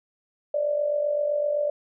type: tone with amplitude modulation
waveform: sine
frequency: 588 Hz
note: D5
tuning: 2 cents sharp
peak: -19 dBFS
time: 0.54-1.7 s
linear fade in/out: 5 ms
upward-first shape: sine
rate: 47.8 Hz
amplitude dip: 60%
effects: none